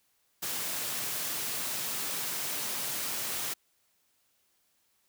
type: high-pass noise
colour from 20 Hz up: white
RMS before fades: -34 dBFS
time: 0.42-3.54 s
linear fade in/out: 10 ms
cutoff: 100 Hz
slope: 96 dB/octave
effects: white hiss -72 dBFS RMS until 5.08 s